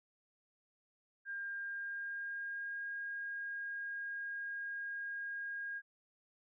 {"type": "tone with pitch glide", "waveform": "sine", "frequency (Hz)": [1604, 1626.4], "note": ["G6", "G#6"], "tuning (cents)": [39, -37], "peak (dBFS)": -39, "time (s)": [1.25, 5.82], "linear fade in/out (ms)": 50, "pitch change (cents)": 24, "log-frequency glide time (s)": [1.59, 2.85], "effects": []}